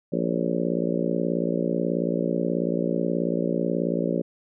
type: harmonic tone with a mistuned harmonic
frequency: 58.4 Hz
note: A#1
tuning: 4 cents sharp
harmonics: 3 / 4 / 5 / 6 / 7 / 8 / 9 / 10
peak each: -28 / -29 / -30 / -31 / -31 / -32 / -33 / -33 dBFS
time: 0.12-4.22 s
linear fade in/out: 10 ms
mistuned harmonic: 10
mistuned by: -52 cents
effects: none